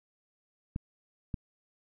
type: clicks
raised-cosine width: 5 ms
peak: -21 dBFS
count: 2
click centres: 0.761 / 1.342 s
effects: none